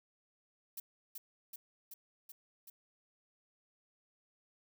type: noise with echo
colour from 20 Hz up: violet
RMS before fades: -43 dBFS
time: 0.77-0.8 s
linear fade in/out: 5 ms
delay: 380 ms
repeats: 5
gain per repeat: -2 dB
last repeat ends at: 2.7 s
effects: none